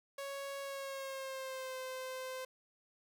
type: tone with pitch glide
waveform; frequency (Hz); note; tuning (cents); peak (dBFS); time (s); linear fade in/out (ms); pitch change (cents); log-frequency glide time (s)
sawtooth; 554.4 to 517.3; C#5 to C5; 0 to -20; -37; 0.18-2.45; 5; -120; 0.61-1.77
effects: none